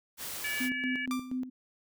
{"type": "noise", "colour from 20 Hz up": "white", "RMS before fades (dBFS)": -39, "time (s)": [0.17, 0.7], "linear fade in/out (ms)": 50}
{"type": "harmonic tone", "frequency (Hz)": 574, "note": "D5", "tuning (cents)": -40, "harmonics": [3, 4, 5], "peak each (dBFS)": [-35, -35, -42], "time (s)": [0.44, 1.06], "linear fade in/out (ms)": 5}
{"type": "tone with tremolo", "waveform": "sine", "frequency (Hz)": 255.4, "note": "C4", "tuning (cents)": -42, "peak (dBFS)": -30, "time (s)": [0.6, 1.5], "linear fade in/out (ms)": 10, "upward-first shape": "square", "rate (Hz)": 4.2, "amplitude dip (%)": 70}
{"type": "tone with exponential decay", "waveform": "sawtooth", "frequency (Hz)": 1181, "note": "D6", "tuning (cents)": 9, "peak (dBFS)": -28, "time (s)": [1.11, 1.4], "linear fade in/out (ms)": 0, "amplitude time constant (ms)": 61}
{"effects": []}